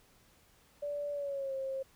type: tone with pitch glide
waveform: sine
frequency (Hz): 580 to 534.9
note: D5 to C5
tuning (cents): -22 to +38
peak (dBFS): -34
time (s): 0.82-1.83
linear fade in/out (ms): 10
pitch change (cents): -140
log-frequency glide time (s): 1.12-1.54
effects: pink hiss -65 dBFS RMS until 1.95 s